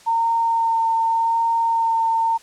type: tone with vibrato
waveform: sine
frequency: 913 Hz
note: A#5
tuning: 36 cents flat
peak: -16 dBFS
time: 0.06-2.38 s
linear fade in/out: 20 ms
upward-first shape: sine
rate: 0.86 Hz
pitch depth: 12 cents each way
effects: white hiss -48 dBFS RMS until 2.42 s + low-pass 8000 Hz 12 dB/octave